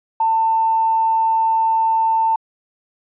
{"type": "tone with tanh clipping", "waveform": "triangle", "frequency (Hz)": 895, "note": "A5", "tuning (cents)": 29, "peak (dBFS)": -13, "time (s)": [0.2, 2.36], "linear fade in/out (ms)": 5, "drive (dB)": 2, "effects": ["resampled to 8000 Hz"]}